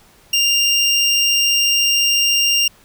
25% pulse tone, 2794 Hz, F7, in tune, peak -9 dBFS, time 0.33-2.68 s, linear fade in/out 5 ms, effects pink hiss -50 dBFS RMS until 2.84 s

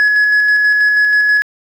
sine tone with tremolo, 1691 Hz, G#6, 31 cents sharp, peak -5 dBFS, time 0-1.42 s, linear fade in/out 0 ms, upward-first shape square, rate 6.2 Hz, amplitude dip 30%, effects tanh soft clip ceiling -7 dBFS + 7-bit

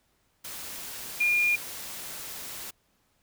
sine tone in noise, 2418 Hz, D7, 50 cents sharp, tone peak -21 dBFS, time 1.2-1.56 s, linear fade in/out 10 ms, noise white, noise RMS -39 dBFS, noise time 0.44-2.71 s, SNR +15 dB, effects pink hiss -70 dBFS RMS until 3.22 s

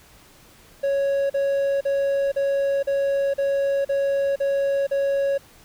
triangle tone bursts, 554.4 Hz, C#5, in tune, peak -17 dBFS, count 9, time 0.83-5.38 s, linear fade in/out 10 ms, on 470 ms, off 40 ms, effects pink hiss -51 dBFS RMS until 5.64 s

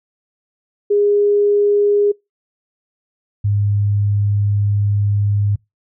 sine tone pair in turn, 410 / 102.26 Hz, G#4 / G#2, -22 / -26 cents, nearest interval 2 octaves, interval 2404 cents, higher first, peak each -11 / -13 dBFS, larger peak first, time 0.9-2.12 / 3.44-5.56 s, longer second, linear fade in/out 10 ms, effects noise-tail reverb RT60 0.2 s tail -25 dB re dry

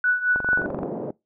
sine tone with tremolo, 1480 Hz, F#6, in tune, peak -15 dBFS, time 0.04-0.66 s, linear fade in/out 2 ms, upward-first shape triangle, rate 4.6 Hz, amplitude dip 85%
click train, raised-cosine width 1 ms, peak -16 dBFS, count 12, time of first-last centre 0.36-0.832 s, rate 23.3 Hz
white band-pass noise, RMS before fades -30 dBFS, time 0.58-1.11 s, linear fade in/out 5 ms, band 160 to 560 Hz, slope 24 dB/octave
effects noise-tail reverb RT60 0.2 s tail -22 dB re dry

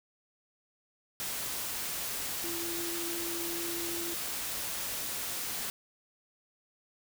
sine tone in noise, 340 Hz, F4, 46 cents flat, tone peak -38 dBFS, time 2.44-4.14 s, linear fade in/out 0 ms, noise white, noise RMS -36 dBFS, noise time 1.2-5.7 s, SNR -5 dB, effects none

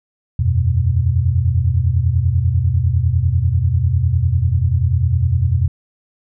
sine chord, E suspended second, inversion none, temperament equal, 82.41 / 92.5 / 123.47 Hz, E2 / F#2 / B2, 0 / 0 / 0 cents, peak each -17 dBFS, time 0.39-5.68 s, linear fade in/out 5 ms, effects none

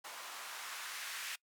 blue noise with band-pass filter sweep, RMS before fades -45 dBFS, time 0.04-1.36 s, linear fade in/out 10 ms, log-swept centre 840 to 1900 Hz, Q 1.3, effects noise-tail reverb RT60 0.1 s tail -23 dB re dry

